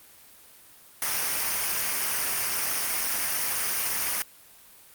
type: noise with comb filter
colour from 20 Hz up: white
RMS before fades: -27 dBFS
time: 1.02-4.22 s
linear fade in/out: 0 ms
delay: 0.26 ms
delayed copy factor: -0.5
effects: white hiss -52 dBFS RMS until 4.94 s + Opus 32 kbps